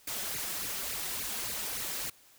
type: noise with flanger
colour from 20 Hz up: white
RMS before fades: -36 dBFS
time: 0.07-2.1 s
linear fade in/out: 5 ms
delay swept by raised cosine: 0.42 to 5.42 ms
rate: 3.5 Hz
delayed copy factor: +0.75
effects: white hiss -60 dBFS RMS until 2.38 s